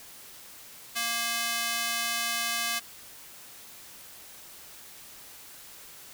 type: tone with high-pass filter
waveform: square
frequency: 233.1 Hz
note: A#3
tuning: in tune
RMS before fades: -30 dBFS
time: 0.95-2.8 s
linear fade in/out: 20 ms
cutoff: 1700 Hz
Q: 0.59
effects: white hiss -48 dBFS RMS until 6.13 s